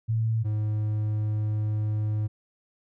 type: tone pair in turn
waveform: sine / triangle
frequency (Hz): 112.2 / 106.69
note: A2 / G#2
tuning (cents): +34 / +47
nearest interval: minor second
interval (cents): 87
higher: first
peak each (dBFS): -22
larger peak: neither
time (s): 0.08-0.44 / 0.44-2.28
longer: second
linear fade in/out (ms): 20
effects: none